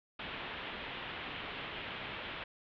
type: low-pass noise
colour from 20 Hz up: white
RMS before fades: -43 dBFS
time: 0.19-2.44 s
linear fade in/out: 5 ms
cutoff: 3400 Hz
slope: 48 dB/octave
effects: none